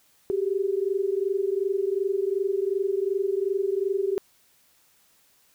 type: tone pair together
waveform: sine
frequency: 382 / 404.7 Hz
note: G4 / G#4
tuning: -45 / -45 cents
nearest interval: minor second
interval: 100 cents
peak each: -25 / -26 dBFS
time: 0.3-4.18 s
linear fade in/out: 0 ms
effects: white hiss -62 dBFS RMS until 5.54 s